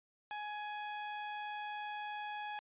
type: tone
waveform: sawtooth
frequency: 837 Hz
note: G#5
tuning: 13 cents sharp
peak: -36 dBFS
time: 0.31-2.59 s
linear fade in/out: 0 ms
effects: resampled to 8000 Hz